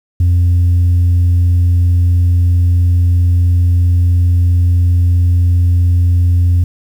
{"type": "tone", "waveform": "sine", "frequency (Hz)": 87.7, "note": "F2", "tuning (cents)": 8, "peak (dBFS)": -5, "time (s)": [0.2, 6.64], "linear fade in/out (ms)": 5, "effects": ["tanh soft clip ceiling -6 dBFS", "7-bit"]}